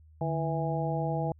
harmonic tone with a mistuned harmonic, 164.3 Hz, E3, 5 cents flat, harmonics 1 / 2 / 3 / 4 / 5, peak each -30 / -38 / -36 / -35 / -35 dBFS, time 0.21-1.32 s, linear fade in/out 2 ms, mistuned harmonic 1, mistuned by -140 cents, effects added 78 Hz sine -53 dBFS peak until 1.39 s

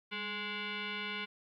sine tone with frequency modulation, 423.3 Hz, G#4, 33 cents sharp, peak -36 dBFS, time 0.11-1.26 s, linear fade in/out 20 ms, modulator 625 Hz, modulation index 4.8, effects 13-bit

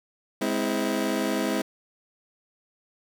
25% pulse chord, Ab augmented, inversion none, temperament just, 207.7 / 259.6 / 324.5 Hz, Ab3 / C4 / E4, 0 / -13 / -27 cents, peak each -25 dBFS, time 0.41-1.62 s, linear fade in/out 5 ms, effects none

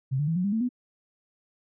sine tone with pitch steps, 132.6 / 147.13 / 163.25 / 181.14 / 201 / 223 / 247.4 Hz, C3 / D3 / E3 / F#3 / G3 / A3 / B3, +23 / +4 / -17 / -36 / +44 / +23 / +3 cents, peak -23 dBFS, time 0.11-0.691 s, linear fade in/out 20 ms, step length 83 ms, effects none

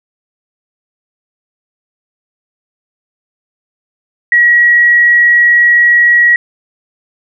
sine tone, 1913 Hz, A#6, 44 cents sharp, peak -4 dBFS, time 4.32-6.36 s, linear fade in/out 2 ms, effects none

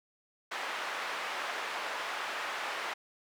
white band-pass noise, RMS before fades -37 dBFS, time 0.51-2.94 s, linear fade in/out 10 ms, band 630 to 1900 Hz, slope 12 dB/octave, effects none

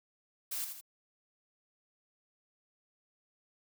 blue noise with echo, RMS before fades -37 dBFS, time 0.51-0.65 s, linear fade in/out 10 ms, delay 81 ms, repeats 2, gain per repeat -6 dB, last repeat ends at 0.812 s, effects none

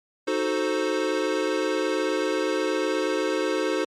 square chord, D# diminished seventh, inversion none, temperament equal with one note detuned, 311.1 / 370 / 438.2 / 523.3 Hz, D#4 / F#4 / A4 / C5, 0 / 0 / -7 / 0 cents, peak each -29 dBFS, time 0.27-3.85 s, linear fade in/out 10 ms, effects low-pass 6000 Hz 12 dB/octave + MP3 64 kbps

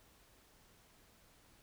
silence, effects pink hiss -66 dBFS RMS until 1.62 s

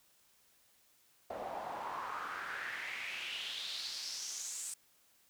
pink noise with band-pass filter sweep, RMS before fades -42 dBFS, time 1.3-4.74 s, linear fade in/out 5 ms, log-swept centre 620 to 8400 Hz, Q 4.2, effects white hiss -69 dBFS RMS until 5.29 s

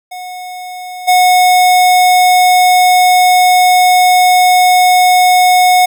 square tone with level steps, 730 Hz, F#5, 24 cents flat, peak -24 / -6 dBFS, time 0.11-5.86 s, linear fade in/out 10 ms, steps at 1.07 s, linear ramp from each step 20 ms, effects none

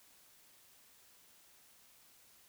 silence, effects white hiss -64 dBFS RMS until 2.48 s

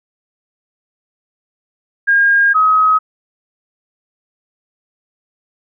sine tone pair in turn, 1619 / 1269.7 Hz, G#6 / D#6, -45 / +35 cents, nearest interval major third, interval 420 cents, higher first, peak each -8 dBFS, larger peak neither, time 2.07-2.54 / 2.54-2.99 s, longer first, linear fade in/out 20 ms, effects none

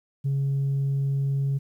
sine tone, 138 Hz, C#3, 7 cents flat, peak -20 dBFS, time 0.24-1.59 s, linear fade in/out 20 ms, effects tanh soft clip ceiling -20 dBFS + 10-bit

